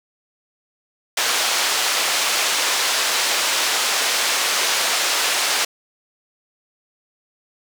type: band-pass noise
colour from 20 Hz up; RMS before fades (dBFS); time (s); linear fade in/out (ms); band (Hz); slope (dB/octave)
white; -20; 1.17-5.65; 5; 520 to 5900; 12
effects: none

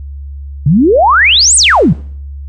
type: exponential two-way sweep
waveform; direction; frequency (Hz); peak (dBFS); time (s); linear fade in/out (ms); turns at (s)
sine; up then down; 129.4 to 9100 to 129.4; -4; 0.66-1.93; 5; 1.56
effects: noise-tail reverb RT60 0.6 s tail -24 dB re dry + added 70 Hz sine -22 dBFS peak until 2.48 s

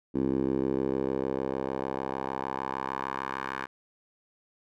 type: tone with band-pass filter sweep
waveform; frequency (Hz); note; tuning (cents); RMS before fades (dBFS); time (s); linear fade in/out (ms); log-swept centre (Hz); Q
10% pulse; 66.6; C2; +31; -31; 0.14-3.67; 20; 300 to 1400; 2
effects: none

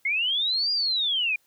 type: linear two-way sweep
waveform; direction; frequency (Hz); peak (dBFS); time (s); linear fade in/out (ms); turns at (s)
sine; up then down; 2093 to 4874 to 2374; -22; 0.05-1.36; 5; 0.72
effects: white hiss -66 dBFS RMS until 1.46 s

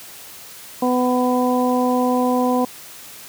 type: harmonic tone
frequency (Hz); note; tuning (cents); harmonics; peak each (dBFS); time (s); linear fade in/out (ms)
250; B3; +21; 1 / 2 / 3 / 4; -18 / -21 / -23 / -24; 0.82-2.65; 5
effects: white hiss -39 dBFS RMS until 3.28 s + high-pass 60 Hz 12 dB/octave

